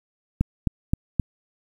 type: click train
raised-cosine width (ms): 5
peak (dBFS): -7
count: 4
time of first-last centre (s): 0.41-1.197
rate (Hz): 3.81
effects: 8-bit